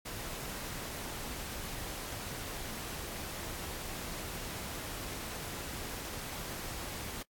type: noise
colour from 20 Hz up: pink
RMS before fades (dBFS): -41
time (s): 0.05-7.23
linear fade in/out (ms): 10
effects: noise-tail reverb RT60 0.1 s tail -26 dB re dry + AAC 64 kbps